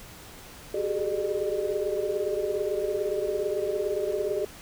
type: tone cluster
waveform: sine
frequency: 378.3 / 407.7 / 425.3 / 604 Hz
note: F#4 / G#4 / G#4 / D5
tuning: +38 / -32 / +41 / +48 cents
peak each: -31 dBFS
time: 0.74-4.45 s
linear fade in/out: 5 ms
effects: pink hiss -46 dBFS RMS until 4.61 s